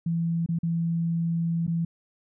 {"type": "tone with dropouts", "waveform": "sine", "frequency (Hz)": 167.2, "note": "E3", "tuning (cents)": 25, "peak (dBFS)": -23, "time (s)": [0.06, 1.85], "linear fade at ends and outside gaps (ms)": 5, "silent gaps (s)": [[0.462, 0.488], [0.588, 0.631], [1.667, 1.677]], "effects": []}